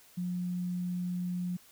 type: tone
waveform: sine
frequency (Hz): 178.7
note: F3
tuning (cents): +40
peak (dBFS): -31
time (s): 0.17-1.57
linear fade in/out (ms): 10
effects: white hiss -59 dBFS RMS until 1.71 s